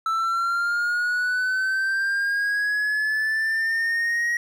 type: linear sweep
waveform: triangle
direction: up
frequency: 1318.5 to 1898 Hz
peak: -19 dBFS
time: 0.06-4.37 s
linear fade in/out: 2 ms
effects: none